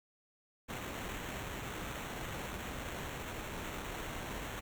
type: noise with sample-and-hold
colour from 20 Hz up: pink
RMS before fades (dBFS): -42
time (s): 0.68-4.61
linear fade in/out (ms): 20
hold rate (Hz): 4900
effects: none